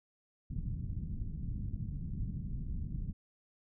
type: low-pass noise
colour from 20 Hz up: pink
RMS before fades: -38 dBFS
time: 0.5-3.13 s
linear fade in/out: 10 ms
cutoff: 190 Hz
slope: 24 dB/octave
effects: none